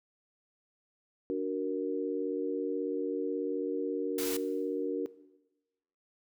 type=chord; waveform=sine; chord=D augmented; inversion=none; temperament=equal with one note detuned; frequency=291.6 / 370 / 466.2 Hz; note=D4 / F#4 / A#4; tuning=-12 / 0 / 0 cents; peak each=-34 dBFS; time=1.3-5.06 s; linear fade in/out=0 ms
type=noise; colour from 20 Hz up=white; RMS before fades=-37 dBFS; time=4.18-4.37 s; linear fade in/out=5 ms
effects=noise-tail reverb RT60 1.0 s tail -17 dB re dry